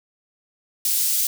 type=high-pass noise; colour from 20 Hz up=white; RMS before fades=-21 dBFS; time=0.85-1.27 s; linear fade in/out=2 ms; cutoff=5000 Hz; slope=12 dB/octave; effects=none

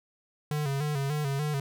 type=tone with vibrato; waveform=square; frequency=143.9 Hz; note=D3; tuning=35 cents flat; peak=-28 dBFS; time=0.51-1.6 s; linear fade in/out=2 ms; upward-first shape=square; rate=3.4 Hz; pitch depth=73 cents each way; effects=none

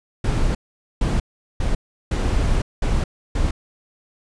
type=noise bursts at uneven times; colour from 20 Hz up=brown; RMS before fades=-19 dBFS; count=6; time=0.24-0.55 / 1.01-1.2 / 1.6-1.75 / 2.11-2.62 / 2.82-3.04 / 3.35-3.51 s; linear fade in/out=5 ms; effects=resampled to 22050 Hz

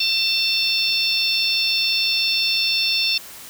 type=harmonic tone with a mistuned harmonic; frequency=894 Hz; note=A5; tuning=27 cents sharp; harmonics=3 / 4 / 5 / 6; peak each=-23 / -23 / -23 / -23 dBFS; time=0-3.18 s; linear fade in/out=5 ms; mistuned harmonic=5; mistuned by=-28 cents; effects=white hiss -39 dBFS RMS until 3.49 s

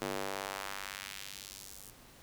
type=tone with high-pass filter sweep; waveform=square; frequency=49 Hz; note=G1; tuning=in tune; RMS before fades=-42 dBFS; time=0.01-1.91 s; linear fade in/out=10 ms; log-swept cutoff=310 to 9300 Hz; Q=0.95; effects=pink hiss -57 dBFS RMS until 2.22 s

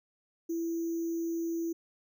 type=tone with sample-and-hold; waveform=sine; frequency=333.5 Hz; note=E4; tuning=20 cents sharp; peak=-30 dBFS; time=0.49-1.73 s; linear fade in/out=10 ms; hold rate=6300 Hz; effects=none

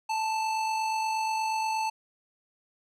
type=tone with amplitude modulation; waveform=square; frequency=880 Hz; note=A5; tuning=in tune; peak=-26 dBFS; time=0.09-1.9 s; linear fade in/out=10 ms; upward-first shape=sine; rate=48.4 Hz; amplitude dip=30%; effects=low-pass 8000 Hz 12 dB/octave + 11-bit

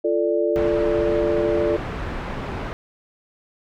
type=chord; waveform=sine; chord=D minor; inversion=first; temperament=equal with one note detuned; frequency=344.2 / 440 / 587.3 Hz; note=F4 / A4 / D5; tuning=-25 / 0 / 0 cents; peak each=-22 dBFS; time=0.04-1.77 s; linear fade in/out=10 ms
type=low-pass noise; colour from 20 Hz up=pink; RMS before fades=-29 dBFS; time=0.56-2.73 s; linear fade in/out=0 ms; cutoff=1800 Hz; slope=12 dB/octave
effects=none

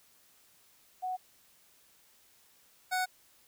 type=tone pair in turn; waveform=sine / 25% pulse; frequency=740 / 740 Hz; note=F#5 / F#5; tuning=0 / 0 cents; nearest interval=unison; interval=0 cents; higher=neither; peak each=-32 / -25 dBFS; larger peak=second; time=1.02-1.17 / 2.91-3.06 s; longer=neither; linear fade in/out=20 ms; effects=white hiss -64 dBFS RMS until 3.47 s

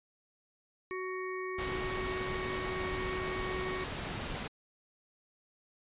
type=harmonic tone; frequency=372 Hz; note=F#4; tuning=9 cents sharp; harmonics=1 / 3 / 5 / 6; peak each=-37 / -42 / -44 / -45 dBFS; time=0.91-3.84 s; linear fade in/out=0 ms
type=noise; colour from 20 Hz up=pink; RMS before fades=-38 dBFS; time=1.58-4.48 s; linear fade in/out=10 ms
effects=resampled to 8000 Hz

